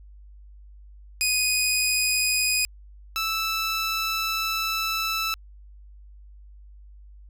15% pulse tone pair in turn, 2489 / 1318.5 Hz, D#7 / E6, 0 / 0 cents, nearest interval major seventh, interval 1100 cents, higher first, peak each -14 / -18 dBFS, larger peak first, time 1.21-2.65 / 3.16-5.34 s, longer second, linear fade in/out 0 ms, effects added 50 Hz sine -44 dBFS peak until 7.29 s

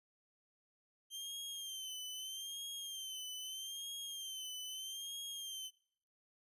sawtooth tone with vibrato, 3136 Hz, G7, in tune, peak -40 dBFS, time 1.1-5.71 s, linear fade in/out 50 ms, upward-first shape sine, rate 0.79 Hz, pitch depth 74 cents each way, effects noise-tail reverb RT60 0.7 s tail -26 dB re dry + resampled to 32000 Hz

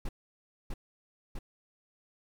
brown noise with echo, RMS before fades -33 dBFS, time 0.05-0.09 s, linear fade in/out 5 ms, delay 650 ms, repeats 2, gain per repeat -2 dB, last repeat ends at 1.39 s, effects none

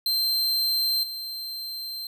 45% pulse tone with level steps, 4133 Hz, C8, 22 cents flat, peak -21 / -31 dBFS, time 0.06-2.07 s, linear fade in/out 2 ms, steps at 1.03 s, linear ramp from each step 5 ms, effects none

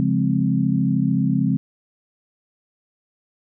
sine chord, Db major seventh, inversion none, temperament equal, 138.59 / 174.61 / 207.7 / 261.6 Hz, Db3 / F3 / Ab3 / C4, 0 / 0 / 0 / 0 cents, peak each -22 dBFS, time 0-1.57 s, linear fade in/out 0 ms, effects none

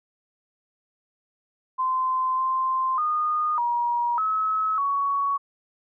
sine tone with pitch steps, 1034 / 1044 / 1227 / 954 / 1288 / 1119 Hz, C6 / C6 / D#6 / A#5 / E6 / C#6, -21 / -4 / -25 / +40 / -41 / +16 cents, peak -21 dBFS, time 1.78-5.38 s, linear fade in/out 20 ms, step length 600 ms, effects none

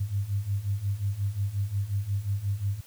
sine beating tone pair, 96.9 / 102.5 Hz, G2 / G#2, -20 / -22 cents, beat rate 5.6 Hz, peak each -31 / -28 dBFS, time 0-2.81 s, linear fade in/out 10 ms, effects white hiss -54 dBFS RMS until 2.86 s

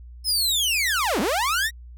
sawtooth linear two-way sweep, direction down then up, 5260 to 179.7 to 1934 Hz, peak -17 dBFS, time 0.24-1.71 s, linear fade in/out 50 ms, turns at 1.2 s, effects added 60 Hz sine -39 dBFS peak until 1.97 s

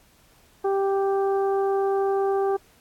harmonic tone, 392 Hz, G4, in tune, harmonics 1 / 2 / 3 / 4, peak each -21 / -27 / -35 / -43 dBFS, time 0.64-2.57 s, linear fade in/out 10 ms, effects pink hiss -58 dBFS RMS until 2.8 s + AAC 64 kbps

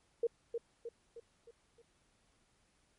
sine tone with echo, 466.2 Hz, A#4, in tune, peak -28 dBFS, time 0.23-0.27 s, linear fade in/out 5 ms, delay 310 ms, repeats 5, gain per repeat -6 dB, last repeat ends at 1.82 s, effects pink hiss -73 dBFS RMS until 2.98 s + MP3 48 kbps

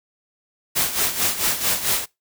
white noise with tremolo, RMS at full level -19 dBFS, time 0.75-2.06 s, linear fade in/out 20 ms, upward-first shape sine, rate 4.5 Hz, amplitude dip 70%, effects noise-tail reverb RT60 0.2 s tail -22 dB re dry

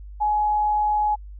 sine tone, 842 Hz, G#5, 24 cents sharp, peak -18 dBFS, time 0.2-1.16 s, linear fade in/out 20 ms, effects added 50 Hz sine -36 dBFS peak until 1.39 s

